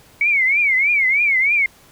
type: tone with vibrato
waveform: sine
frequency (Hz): 2217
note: C#7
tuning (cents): 0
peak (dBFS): -13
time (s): 0.21-1.66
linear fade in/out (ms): 2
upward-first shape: triangle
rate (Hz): 3.2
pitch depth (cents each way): 180
effects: pink hiss -49 dBFS RMS until 1.91 s